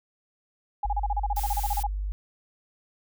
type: tone bursts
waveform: sine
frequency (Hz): 820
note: G#5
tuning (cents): -22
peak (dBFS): -24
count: 16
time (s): 0.83-1.868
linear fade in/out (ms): 5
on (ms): 33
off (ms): 34
type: tone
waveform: sine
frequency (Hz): 49.7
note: G1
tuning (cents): +25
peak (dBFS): -27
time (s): 0.85-2.12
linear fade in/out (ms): 0
type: noise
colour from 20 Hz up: blue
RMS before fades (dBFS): -36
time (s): 1.36-1.83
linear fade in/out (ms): 5
effects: none